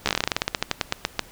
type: slowing click train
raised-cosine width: 0.2 ms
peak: -3 dBFS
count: 21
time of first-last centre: 0.06-1.193 s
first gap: 14 ms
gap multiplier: 1.13
effects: pink hiss -48 dBFS RMS until 1.31 s